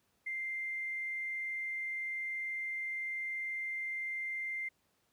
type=tone with tanh clipping; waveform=triangle; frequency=2093 Hz; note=C7; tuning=in tune; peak=-35 dBFS; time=0.26-4.69 s; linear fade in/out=10 ms; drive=2 dB; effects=pink hiss -75 dBFS RMS until 5.12 s + high-pass 80 Hz 12 dB/octave